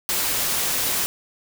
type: noise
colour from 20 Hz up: white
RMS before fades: -23 dBFS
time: 0.09-1.06 s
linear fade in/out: 0 ms
effects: none